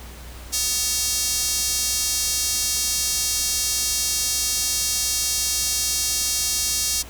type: tone with high-pass filter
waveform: square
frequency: 250 Hz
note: B3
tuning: 21 cents sharp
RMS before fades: -23 dBFS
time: 0.52-7.03 s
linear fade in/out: 20 ms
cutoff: 5700 Hz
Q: 1.7
effects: added 60 Hz sine -38 dBFS peak until 7.09 s + pink hiss -42 dBFS RMS until 7.09 s